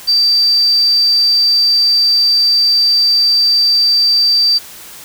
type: tone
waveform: sine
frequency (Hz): 4663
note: D8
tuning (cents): -13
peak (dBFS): -8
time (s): 0.07-4.59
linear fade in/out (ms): 20
effects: white hiss -34 dBFS RMS until 5.04 s